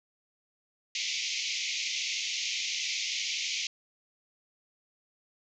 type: band-pass noise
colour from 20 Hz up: pink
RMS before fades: -33 dBFS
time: 0.95-3.67 s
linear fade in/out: 2 ms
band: 2100 to 6800 Hz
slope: 96 dB/octave
effects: none